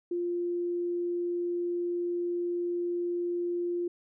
sine tone, 349.2 Hz, F4, in tune, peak -28 dBFS, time 0.11-3.88 s, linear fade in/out 5 ms, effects none

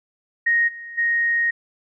sine tone with level steps, 1868 Hz, A#6, 3 cents sharp, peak -15 / -33 / -17 dBFS, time 0.46-1.51 s, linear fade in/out 10 ms, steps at 0.67 / 0.97 s, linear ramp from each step 20 ms, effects none

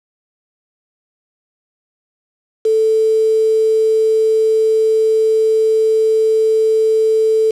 sine tone with quantisation, 440 Hz, A4, in tune, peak -10 dBFS, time 2.65-7.51 s, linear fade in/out 5 ms, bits 5, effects low-pass 7000 Hz 12 dB/octave

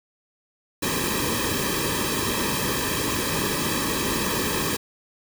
pink noise with comb filter, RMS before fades -25 dBFS, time 0.82-4.77 s, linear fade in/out 10 ms, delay 1.4 ms, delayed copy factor -0.9, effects none

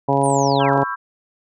harmonic tone, 138.59 Hz, C#3, in tune, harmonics 1 / 2 / 3 / 4 / 5 / 6 / 7, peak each -22 / -22 / -22 / -22 / -22 / -22 / -22 dBFS, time 0.08-0.84 s, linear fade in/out 10 ms
click train, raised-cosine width 0.2 ms, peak -29 dBFS, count 17, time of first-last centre 0.13-0.82 s, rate 23.2 Hz
sine linear sweep, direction down, 9397 to 173.7 Hz, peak -27 dBFS, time 0.23-0.79 s, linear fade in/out 10 ms
sine chord, C# half-diminished seventh, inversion third, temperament just, 997.9 / 1108.7 / 1330.5 / 1596.6 Hz, B5 / C#6 / E6 / G6, +18 / 0 / +16 / +31 cents, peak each -28 dBFS, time 0.59-0.96 s, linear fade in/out 20 ms
effects none

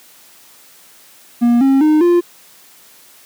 triangle tone with pitch steps, 238.1 / 270.4 / 307 / 348.6 Hz, A#3 / C#4 / D#4 / F4, +37 / -43 / -23 / -3 cents, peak -6 dBFS, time 1.41-2.21 s, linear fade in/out 20 ms, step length 200 ms, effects white hiss -45 dBFS RMS until 3.25 s + high-pass 150 Hz 12 dB/octave

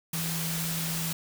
sine tone in noise, 164.5 Hz, E3, 3 cents flat, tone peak -32 dBFS, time 0.13-1.13 s, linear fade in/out 5 ms, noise white, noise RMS -33 dBFS, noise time 0.13-1.13 s, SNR -2 dB, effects none

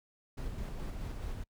brown noise with tremolo, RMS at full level -38 dBFS, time 0.37-1.44 s, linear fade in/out 10 ms, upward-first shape square, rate 4.7 Hz, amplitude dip 25%, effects noise-tail reverb RT60 0.1 s tail -26 dB re dry

